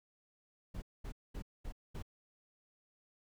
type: noise bursts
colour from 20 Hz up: brown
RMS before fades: -42 dBFS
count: 5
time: 0.74-2.025 s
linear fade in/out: 10 ms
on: 81 ms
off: 220 ms
effects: none